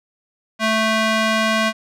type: tone with band-pass filter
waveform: square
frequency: 220 Hz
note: A3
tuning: in tune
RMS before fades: -18 dBFS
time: 0.59-1.73 s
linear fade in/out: 50 ms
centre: 2000 Hz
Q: 0.61
effects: none